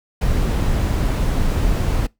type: noise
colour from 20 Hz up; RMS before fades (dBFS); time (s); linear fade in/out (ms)
brown; -18; 0.21-2.07; 10
effects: noise-tail reverb RT60 0.2 s tail -24 dB re dry